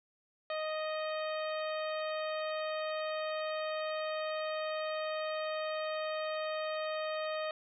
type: harmonic tone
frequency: 622.3 Hz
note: D#5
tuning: in tune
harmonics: 1 / 2 / 3 / 4 / 5 / 6 / 7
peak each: -35 / -41 / -45 / -47 / -49 / -51 / -52 dBFS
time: 0.5-7.51 s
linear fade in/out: 2 ms
effects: none